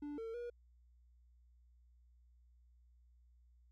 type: tone with pitch steps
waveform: triangle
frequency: 292.5 / 452 / 479.3 Hz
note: D4 / A4 / A#4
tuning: -7 / +47 / +48 cents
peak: -40 dBFS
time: 0.02-0.5 s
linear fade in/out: 5 ms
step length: 160 ms
effects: added 60 Hz sine -64 dBFS peak until 3.71 s